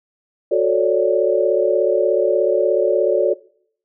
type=chord; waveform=sine; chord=D major seventh; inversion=first; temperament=just; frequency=367.1 / 440.5 / 550.6 / 587.3 Hz; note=F#4 / A4 / C#5 / D5; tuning=-14 / +2 / -12 / 0 cents; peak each=-19 dBFS; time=0.51-3.34 s; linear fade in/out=10 ms; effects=noise-tail reverb RT60 0.6 s tail -21 dB re dry